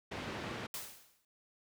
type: band-pass noise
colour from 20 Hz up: pink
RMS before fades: -42 dBFS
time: 0.11-0.67 s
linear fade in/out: 10 ms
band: 120 to 3300 Hz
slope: 12 dB/octave
type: noise with exponential decay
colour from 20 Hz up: white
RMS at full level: -39 dBFS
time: 0.74-1.25 s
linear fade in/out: 2 ms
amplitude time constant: 110 ms
effects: none